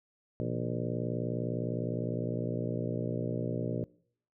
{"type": "harmonic tone with a mistuned harmonic", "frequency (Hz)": 59.8, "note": "A#1", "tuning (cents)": 45, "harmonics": [2, 3, 4, 5, 6, 7, 8, 9, 10], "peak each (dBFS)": [-36, -38, -39, -40, -41, -41, -42, -43, -43], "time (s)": [0.4, 3.84], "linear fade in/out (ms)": 0, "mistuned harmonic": 3, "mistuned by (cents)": -100, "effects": ["noise-tail reverb RT60 0.6 s tail -23 dB re dry"]}